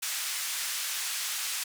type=band-pass noise; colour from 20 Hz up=white; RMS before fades=-33 dBFS; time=0.02-1.64 s; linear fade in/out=10 ms; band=1400 to 10000 Hz; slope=12 dB/octave; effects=none